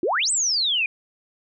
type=exponential two-way sweep; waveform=sine; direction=up then down; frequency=311.1 to 8372 to 2387 Hz; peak=-19 dBFS; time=0.03-0.86 s; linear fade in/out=2 ms; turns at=0.31 s; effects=none